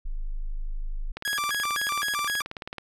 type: tone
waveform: sine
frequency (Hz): 26.11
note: G#0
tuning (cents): +10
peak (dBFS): -27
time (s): 0.05-1.12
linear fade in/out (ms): 10
type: click train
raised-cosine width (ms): 0.3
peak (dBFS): -19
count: 31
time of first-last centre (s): 1.17-2.783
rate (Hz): 18.6
type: tone with vibrato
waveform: sawtooth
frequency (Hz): 1396.9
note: F6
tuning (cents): 0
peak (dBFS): -22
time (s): 1.25-2.42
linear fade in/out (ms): 2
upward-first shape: square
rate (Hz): 3.9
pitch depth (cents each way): 300
effects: resampled to 32000 Hz